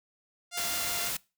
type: tone with vibrato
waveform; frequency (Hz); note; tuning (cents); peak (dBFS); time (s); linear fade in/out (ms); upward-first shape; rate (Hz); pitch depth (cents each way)
5% pulse; 696; F5; -6; -22; 0.51-1.12; 50; sine; 5.6; 16
type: noise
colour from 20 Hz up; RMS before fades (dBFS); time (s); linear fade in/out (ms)
white; -33; 0.57-1.17; 5
effects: noise-tail reverb RT60 0.3 s tail -23 dB re dry